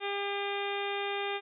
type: harmonic tone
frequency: 401.7 Hz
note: G4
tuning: 42 cents sharp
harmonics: 1 / 2 / 3 / 4 / 5 / 6 / 7 / 8 / 9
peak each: -35 / -37 / -42 / -43 / -42 / -40 / -45 / -46 / -43 dBFS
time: 0-1.41 s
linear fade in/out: 50 ms
effects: none